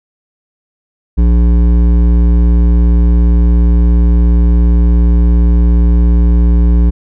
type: tone with hard clipping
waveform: triangle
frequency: 58.6 Hz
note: A#1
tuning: 10 cents sharp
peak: -7 dBFS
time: 1.17-6.91 s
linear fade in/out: 20 ms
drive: 15 dB
effects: none